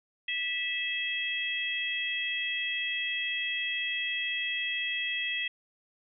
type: harmonic tone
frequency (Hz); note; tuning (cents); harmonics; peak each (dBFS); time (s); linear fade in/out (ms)
654; E5; -14; 3 / 4 / 5; -34 / -33 / -34; 0.28-5.48; 5
effects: none